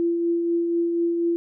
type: tone with tremolo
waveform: sine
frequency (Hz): 340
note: F4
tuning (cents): -46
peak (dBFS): -18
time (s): 0-1.36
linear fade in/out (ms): 0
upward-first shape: triangle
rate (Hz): 4.1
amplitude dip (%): 35
effects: none